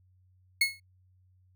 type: tone with exponential decay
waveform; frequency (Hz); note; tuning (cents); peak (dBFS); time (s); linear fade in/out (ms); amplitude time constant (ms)
30% pulse; 2178; C#7; -31; -16; 0.61-0.8; 5; 40
effects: noise-tail reverb RT60 0.1 s tail -26 dB re dry + added 92 Hz sine -61 dBFS peak until 1.55 s